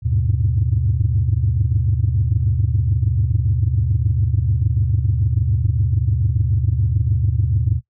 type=tone cluster; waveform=sine; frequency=76.9 / 98.2 / 105.1 / 123.4 Hz; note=D#2 / G2 / G#2 / B2; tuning=-20 / +4 / +21 / -1 cents; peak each=-20 dBFS; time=0.02-7.81 s; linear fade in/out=50 ms; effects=noise-tail reverb RT60 0.1 s tail -19 dB re dry + tanh soft clip ceiling -7 dBFS